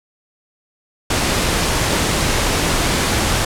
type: noise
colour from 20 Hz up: pink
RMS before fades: -17 dBFS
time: 1.1-3.45 s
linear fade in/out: 5 ms
effects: low-pass 10000 Hz 12 dB/octave